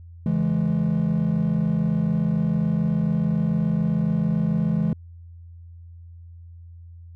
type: tone cluster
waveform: triangle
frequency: 139.4 / 166.4 / 210.5 Hz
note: C#3 / E3 / G#3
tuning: +10 / +17 / +24 cents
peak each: -25 / -19 / -21 dBFS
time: 0.26-4.93 s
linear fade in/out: 2 ms
effects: tanh soft clip ceiling -12 dBFS + added 85 Hz sine -40 dBFS peak until 7.15 s